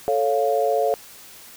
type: chord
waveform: sine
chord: A augmented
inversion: none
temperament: equal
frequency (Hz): 440 / 554.4 / 698.5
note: A4 / C#5 / E#5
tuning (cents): 0 / 0 / 0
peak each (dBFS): -22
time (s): 0.08-0.94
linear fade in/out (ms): 0
effects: white hiss -44 dBFS RMS until 1.56 s